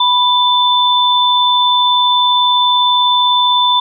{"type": "tone pair together", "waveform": "sine", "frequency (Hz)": [987.8, 3528], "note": ["B5", "A7"], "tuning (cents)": [0, 4], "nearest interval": "octave + minor seventh", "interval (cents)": 2204, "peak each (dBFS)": [-11, -12], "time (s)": [0, 3.8], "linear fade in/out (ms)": 5, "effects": []}